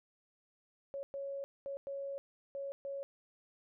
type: tone bursts at uneven times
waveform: sine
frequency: 554.4 Hz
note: C#5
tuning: in tune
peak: -38 dBFS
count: 6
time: 0.94-1.03 / 1.14-1.44 / 1.66-1.77 / 1.87-2.18 / 2.55-2.72 / 2.85-3.03 s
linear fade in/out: 0 ms
effects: none